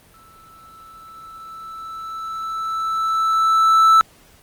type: tone with exponential growth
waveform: triangle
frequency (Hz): 1318.5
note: E6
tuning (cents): 0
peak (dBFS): -6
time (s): 0.14-4.01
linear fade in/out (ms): 0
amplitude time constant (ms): 840
effects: pink hiss -51 dBFS RMS until 4.42 s + Opus 32 kbps